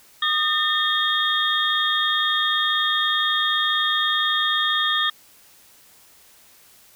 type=tone cluster; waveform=sine; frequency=1229 / 1809 / 3283 / 3655 Hz; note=D#6 / A6 / G#7 / A#7; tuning=-22 / +48 / -21 / -35 cents; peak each=-24 dBFS; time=0.22-5.1 s; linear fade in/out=5 ms; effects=white hiss -52 dBFS RMS until 6.95 s